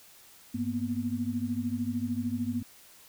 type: tone cluster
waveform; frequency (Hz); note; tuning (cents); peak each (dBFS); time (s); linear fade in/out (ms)
sine; 100.6 / 234.6 / 247.9; G2 / A#3 / B3; +45 / +11 / +7; -37 / -32 / -32; 0.54-2.63; 10
effects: white hiss -55 dBFS RMS until 3.08 s